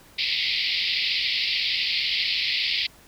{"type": "band-pass noise", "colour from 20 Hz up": "white", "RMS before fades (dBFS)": -25, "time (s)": [0.18, 2.87], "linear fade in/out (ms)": 10, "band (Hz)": [2000, 4900], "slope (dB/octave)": 96, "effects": ["pink hiss -52 dBFS RMS until 3.07 s"]}